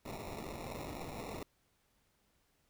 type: noise with sample-and-hold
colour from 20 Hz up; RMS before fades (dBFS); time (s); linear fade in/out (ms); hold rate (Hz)
white; -44; 0.05-1.43; 5; 1575
effects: pink hiss -75 dBFS RMS until 2.69 s